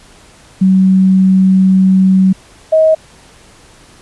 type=tone pair in turn; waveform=sine; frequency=189 / 634 Hz; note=F#3 / D#5; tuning=+37 / +32 cents; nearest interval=octave + major sixth; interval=2095 cents; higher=second; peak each=-5 dBFS; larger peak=neither; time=0.61-2.33 / 2.72-2.95 s; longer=first; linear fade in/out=10 ms; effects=pink hiss -42 dBFS RMS until 4.01 s + resampled to 24000 Hz